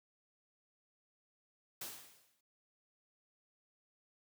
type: noise with exponential decay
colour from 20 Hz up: white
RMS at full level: -42 dBFS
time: 1.81-2.41 s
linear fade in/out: 5 ms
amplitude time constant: 130 ms
effects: high-pass 80 Hz 12 dB/octave